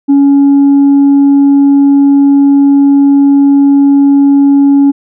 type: tone with tanh clipping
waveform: sine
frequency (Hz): 280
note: C#4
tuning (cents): +18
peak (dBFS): -3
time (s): 0.08-4.92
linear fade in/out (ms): 20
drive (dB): 1
effects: none